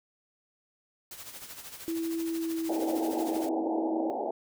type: noise with tremolo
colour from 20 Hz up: white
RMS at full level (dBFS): -42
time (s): 1.11-3.49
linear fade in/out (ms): 2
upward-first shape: sine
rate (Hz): 13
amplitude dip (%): 60
type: tone with pitch glide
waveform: sine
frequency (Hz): 329.6 to 324.3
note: E4 to E4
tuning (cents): 0 to -28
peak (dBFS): -29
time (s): 1.88-4.1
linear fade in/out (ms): 0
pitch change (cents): -28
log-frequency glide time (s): 2.31-2.88
type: band-pass noise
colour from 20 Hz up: white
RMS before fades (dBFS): -33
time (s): 2.69-4.31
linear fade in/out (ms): 5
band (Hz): 230 to 860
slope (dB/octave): 96
effects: none